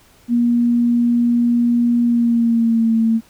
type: tone with pitch glide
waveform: sine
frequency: 238.3 to 225.6 Hz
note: A#3 to A3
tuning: +38 to +44 cents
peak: -12 dBFS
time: 0.28-3.21 s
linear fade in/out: 50 ms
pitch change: -94 cents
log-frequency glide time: 2.03-2.93 s
effects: pink hiss -51 dBFS RMS until 3.29 s